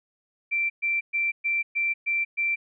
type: tone bursts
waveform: sine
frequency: 2349 Hz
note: D7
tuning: in tune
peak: -22 dBFS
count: 7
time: 0.51-2.56 s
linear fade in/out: 20 ms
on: 190 ms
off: 120 ms
effects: none